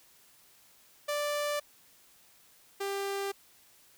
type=tone pair in turn; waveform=sawtooth; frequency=587.3 / 396.1 Hz; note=D5 / G4; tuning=0 / +18 cents; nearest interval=perfect fifth; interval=682 cents; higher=first; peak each=-26 / -28 dBFS; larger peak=first; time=1.08-1.6 / 2.8-3.32 s; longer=neither; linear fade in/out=10 ms; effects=white hiss -61 dBFS RMS until 3.97 s